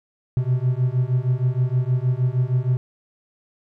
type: beating tone pair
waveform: triangle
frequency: 123.47 / 129.87 Hz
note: B2 / C3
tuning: 0 / -13 cents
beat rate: 6.4 Hz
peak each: -19 dBFS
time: 0.37-2.77 s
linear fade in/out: 0 ms
effects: none